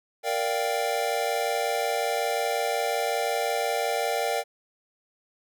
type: chord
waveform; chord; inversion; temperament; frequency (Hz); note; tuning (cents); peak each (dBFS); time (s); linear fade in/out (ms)
square; G minor seventh; first; equal; 466.2 / 587.3 / 698.5 / 784; Bb4 / D5 / F5 / G5; 0 / 0 / 0 / 0; -31; 0.23-4.44; 50
effects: none